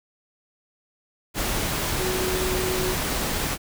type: tone in noise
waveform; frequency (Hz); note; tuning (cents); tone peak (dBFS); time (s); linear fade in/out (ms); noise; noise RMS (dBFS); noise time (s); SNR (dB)
sine; 370; F#4; 0; -26; 1.97-2.97; 50; pink; -26; 1.34-3.58; -3
effects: none